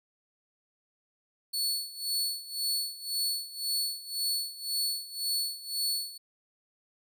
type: tone with tremolo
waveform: sawtooth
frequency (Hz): 4421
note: C#8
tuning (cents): -5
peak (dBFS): -24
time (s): 1.53-6.18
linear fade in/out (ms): 10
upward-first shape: sine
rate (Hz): 1.9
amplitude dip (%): 85
effects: none